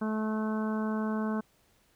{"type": "harmonic tone", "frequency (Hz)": 216.8, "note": "A3", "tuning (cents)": -25, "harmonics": [1, 2, 3, 4, 5, 6, 7], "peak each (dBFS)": [-29, -38, -41, -43, -41, -46, -44], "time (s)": [0.01, 1.41], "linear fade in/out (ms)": 10, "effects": ["pink hiss -67 dBFS RMS until 1.95 s"]}